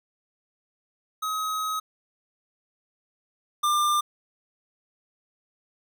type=tone pair in turn; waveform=square; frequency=1269 / 1195.4 Hz; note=D#6 / D6; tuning=+34 / +30 cents; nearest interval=minor second; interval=104 cents; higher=first; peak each=-27 / -21 dBFS; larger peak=second; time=1.22-1.8 / 3.63-4.01 s; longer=first; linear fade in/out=10 ms; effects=none